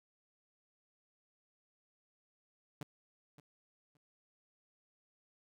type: tone with echo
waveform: sawtooth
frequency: 146.83 Hz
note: D3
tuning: in tune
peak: -37 dBFS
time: 2.81-2.83 s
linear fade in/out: 2 ms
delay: 570 ms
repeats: 2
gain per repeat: -15 dB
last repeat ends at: 3.97 s
effects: none